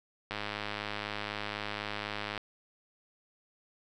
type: click train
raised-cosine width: 0.3 ms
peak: -19 dBFS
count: 216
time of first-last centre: 0.31-2.377 s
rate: 104 Hz
effects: none